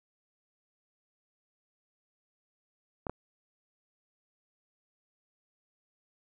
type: clicks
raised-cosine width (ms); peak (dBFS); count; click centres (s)
1; -20; 2; 3.068 / 3.096
effects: none